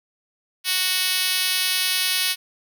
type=tone with high-pass filter; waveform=5% pulse; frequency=370 Hz; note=F#4; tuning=in tune; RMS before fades=-22 dBFS; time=0.64-2.36 s; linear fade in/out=50 ms; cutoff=2800 Hz; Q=0.6; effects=none